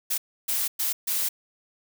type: noise bursts at uneven times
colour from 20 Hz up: blue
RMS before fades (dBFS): -26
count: 4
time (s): 0.1-0.18 / 0.48-0.68 / 0.79-0.93 / 1.07-1.29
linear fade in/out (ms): 10
effects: none

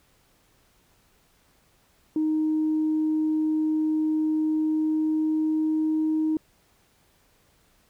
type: tone with pitch glide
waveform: sine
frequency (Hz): 311.1 to 313.1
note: D#4 to D#4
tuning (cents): 0 to +11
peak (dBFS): -20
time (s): 2.16-6.37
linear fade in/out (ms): 2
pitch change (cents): +11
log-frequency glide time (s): 4.41-6.2
effects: tanh soft clip ceiling -17 dBFS + pink hiss -63 dBFS RMS until 7.89 s

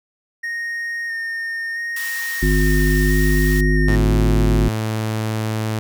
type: tone with vibrato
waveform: triangle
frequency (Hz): 1845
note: A#6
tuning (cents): -18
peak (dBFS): -21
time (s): 0.43-3.96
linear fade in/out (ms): 10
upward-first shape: square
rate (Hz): 0.75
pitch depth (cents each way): 14
type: high-pass noise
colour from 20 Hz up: white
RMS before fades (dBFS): -31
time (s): 1.96-3.61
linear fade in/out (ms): 5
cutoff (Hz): 930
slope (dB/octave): 24
type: harmonic tone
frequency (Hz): 50.9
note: G#1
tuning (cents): -34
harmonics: 1 / 3 / 5 / 7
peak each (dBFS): -15 / -20 / -22 / -23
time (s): 2.42-4.69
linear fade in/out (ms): 10
type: tone with pitch glide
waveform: sawtooth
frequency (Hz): 108.3 to 109.62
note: A2 to A2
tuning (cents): -27 to -6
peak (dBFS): -16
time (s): 3.88-5.79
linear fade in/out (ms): 0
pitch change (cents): +21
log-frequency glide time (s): 4.15-4.27
effects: none

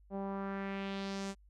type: tone with low-pass filter sweep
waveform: sawtooth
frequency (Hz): 196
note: G3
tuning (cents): 0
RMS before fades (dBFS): -39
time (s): 0.1-1.35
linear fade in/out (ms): 50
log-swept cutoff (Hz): 670 to 8000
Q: 1.9
effects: added 50 Hz sine -59 dBFS peak until 1.49 s

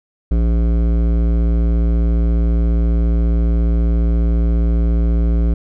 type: tone with hard clipping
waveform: triangle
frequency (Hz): 57.3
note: A#1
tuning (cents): -29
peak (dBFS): -14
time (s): 0.31-5.54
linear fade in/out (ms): 5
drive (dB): 18
effects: none

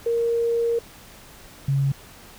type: tone pair in turn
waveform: sine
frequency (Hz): 466.2 / 138.04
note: A#4 / C#3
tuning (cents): 0 / -7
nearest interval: octave + major sixth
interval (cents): 2107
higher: first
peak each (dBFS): -19 / -18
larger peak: second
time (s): 0.06-0.79 / 1.68-1.92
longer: first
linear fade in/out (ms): 5
effects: pink hiss -46 dBFS RMS until 2.38 s

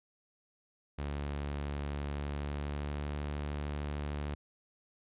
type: tone with pitch glide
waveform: sawtooth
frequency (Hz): 71.9 to 73.2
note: D2 to D2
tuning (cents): -36 to -5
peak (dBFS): -31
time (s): 0.98-4.35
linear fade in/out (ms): 10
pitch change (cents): +31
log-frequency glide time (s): 2.12-3.21
effects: resampled to 8000 Hz

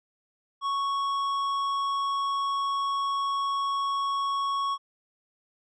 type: tone with tanh clipping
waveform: sine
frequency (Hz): 1108.7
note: C#6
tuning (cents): 0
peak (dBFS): -27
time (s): 0.61-4.78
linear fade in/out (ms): 50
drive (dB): 10
effects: none

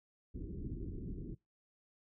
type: low-pass noise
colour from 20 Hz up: pink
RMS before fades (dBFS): -43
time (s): 0.34-1.35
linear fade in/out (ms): 10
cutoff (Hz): 380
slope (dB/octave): 48
effects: noise-tail reverb RT60 0.2 s tail -23 dB re dry

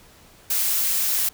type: noise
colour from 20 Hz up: blue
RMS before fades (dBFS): -22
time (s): 0.5-1.29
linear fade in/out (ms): 5
effects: pink hiss -51 dBFS RMS until 1.33 s

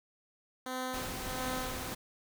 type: tone with tremolo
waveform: 10% pulse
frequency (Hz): 256.3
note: C4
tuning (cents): -36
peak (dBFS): -26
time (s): 0.66-1.93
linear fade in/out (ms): 2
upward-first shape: sine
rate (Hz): 1.5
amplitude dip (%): 70
type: noise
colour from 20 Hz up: pink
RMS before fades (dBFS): -40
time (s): 0.93-1.95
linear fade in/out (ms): 10
effects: none

